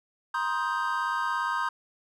triangle chord, C minor seventh, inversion third, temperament equal with one note detuned, 949.2 / 1046.5 / 1244.5 / 1568 Hz, Bb5 / C6 / Eb6 / G6, +31 / 0 / 0 / 0 cents, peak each -30 dBFS, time 0.34-1.69 s, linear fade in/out 5 ms, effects none

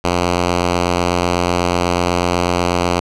5% pulse tone, 88.1 Hz, F2, 16 cents sharp, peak -3 dBFS, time 0.04-3 s, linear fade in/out 5 ms, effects low-pass 7000 Hz 12 dB/octave

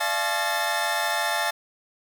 25% pulse tone cluster, 596 / 687 / 861 / 1084 / 1802 Hz, D5 / F5 / A5 / C#6 / A6, +25 / -29 / -38 / -39 / +41 cents, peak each -29 / -25 / -24 / -31 / -25 dBFS, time 0-1.51 s, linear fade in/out 10 ms, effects none

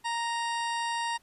harmonic tone, 932.3 Hz, A#5, in tune, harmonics 1 / 2 / 3 / 4 / 5 / 6 / 8 / 9 / 10, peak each -30 / -36 / -40 / -42 / -44 / -46 / -48 / -49 / -50 dBFS, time 0.04-1.18 s, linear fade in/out 20 ms, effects pink hiss -65 dBFS RMS until 1.22 s + resampled to 32000 Hz

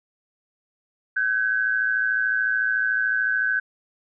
sine tone pair together, 1528.3 / 1642 Hz, G6 / G#6, -44 / -20 cents, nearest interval minor second, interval 124 cents, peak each -21 / -25 dBFS, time 1.16-3.6 s, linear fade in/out 10 ms, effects none

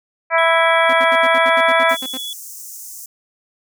harmonic tone, 329.6 Hz, E4, in tune, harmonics 2 / 3 / 4 / 5 / 6 / 7, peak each -16 / -18 / -19 / -20 / -21 / -21 dBFS, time 0.3-1.97 s, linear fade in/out 50 ms
triangle tone with pitch glide, 3322 to 3394 Hz, G#7 to G#7, 0 to +37 cents, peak -24 dBFS, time 0.38-2.33 s, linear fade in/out 2 ms, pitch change +37 cents, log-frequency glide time 1.19-1.89 s
sawtooth tone bursts, 260.1 Hz, C4, 10 cents flat, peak -23 dBFS, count 12, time 0.89-2.175 s, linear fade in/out 5 ms, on 42 ms, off 71 ms
pink high-pass noise, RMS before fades -34 dBFS, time 1.89-3.06 s, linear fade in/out 5 ms, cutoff 5900 Hz, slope 48 dB/octave
effects none

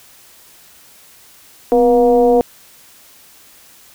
sine tone with frequency modulation, 482.7 Hz, B4, 40 cents flat, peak -8 dBFS, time 1.72-2.41 s, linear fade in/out 0 ms, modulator 230 Hz, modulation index 0.85, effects white hiss -45 dBFS RMS until 3.94 s

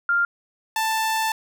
sine / sawtooth tone pair in turn, 1396.9 / 883.9 Hz, F6 / A5, 0 / +8 cents, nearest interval minor sixth, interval 792 cents, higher first, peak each -17 dBFS, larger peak neither, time 0.09-0.25 / 0.76-1.32 s, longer second, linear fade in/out 2 ms, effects none

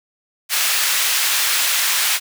pink high-pass noise, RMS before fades -18 dBFS, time 0.49-2.2 s, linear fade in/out 50 ms, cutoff 1800 Hz, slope 12 dB/octave, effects none

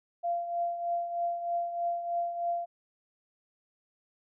sine tone with tremolo, 690 Hz, F5, 21 cents flat, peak -26 dBFS, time 0.23-2.66 s, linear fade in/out 20 ms, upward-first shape triangle, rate 3.2 Hz, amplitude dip 65%, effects none

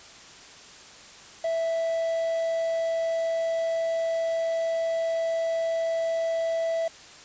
triangle tone with quantisation, 659.3 Hz, E5, in tune, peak -22 dBFS, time 1.44-6.88 s, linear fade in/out 5 ms, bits 7, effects white hiss -47 dBFS RMS until 7.24 s + resampled to 16000 Hz

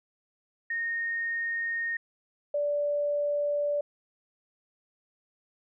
sine tone pair in turn, 1849 / 582.4 Hz, A#6 / D5, -15 / -15 cents, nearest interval octave + minor sixth, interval 2000 cents, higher first, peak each -28 / -25 dBFS, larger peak second, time 0.7-1.97 / 2.54-3.81 s, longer neither, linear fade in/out 5 ms, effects none

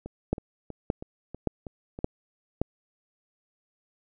two click trains, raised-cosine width 2 ms, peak -24 / -11 dBFS, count 7 / 5, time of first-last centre 0.06-1.989 / 0.33-2.616 s, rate 3.11 / 1.75 Hz, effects none

